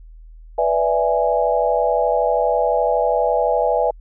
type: chord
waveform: sine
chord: E dominant seventh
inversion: second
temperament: equal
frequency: 493.9 / 587.3 / 659.3 / 830.6 Hz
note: B4 / D5 / E5 / G#5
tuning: 0 / 0 / 0 / 0 cents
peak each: -20 / -21 / -20 / -21 dBFS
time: 0.58-3.91 s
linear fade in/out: 5 ms
effects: added 40 Hz sine -38 dBFS peak until 4 s